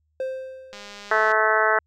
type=tone with exponential decay; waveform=triangle; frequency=523.3 Hz; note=C5; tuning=in tune; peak=-21 dBFS; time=0.2-1.22 s; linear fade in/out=2 ms; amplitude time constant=220 ms
type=click train; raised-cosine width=0.2 ms; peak=-23 dBFS; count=121; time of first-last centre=0.73-1.318 s; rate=204 Hz
type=harmonic tone; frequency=217.4 Hz; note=A3; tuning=21 cents flat; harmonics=2 / 3 / 4 / 5 / 6 / 7 / 8 / 9; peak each=-26 / -24 / -26 / -26 / -24 / -23 / -26 / -28 dBFS; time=1.11-1.79 s; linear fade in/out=5 ms
effects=added 77 Hz sine -66 dBFS peak until 1.86 s